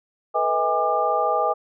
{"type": "tone cluster", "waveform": "sine", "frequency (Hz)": [438.1, 491.8, 638, 814, 1195], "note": ["A4", "B4", "D#5", "G#5", "D6"], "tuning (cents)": [-7, -7, 43, -35, 30], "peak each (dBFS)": [-32, -26, -24, -23, -24], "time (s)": [0.34, 1.54], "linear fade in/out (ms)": 20, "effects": []}